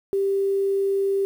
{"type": "tone with quantisation", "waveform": "sine", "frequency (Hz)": 393.1, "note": "G4", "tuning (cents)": 5, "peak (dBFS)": -19, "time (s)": [0.13, 1.25], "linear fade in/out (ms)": 0, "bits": 8, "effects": []}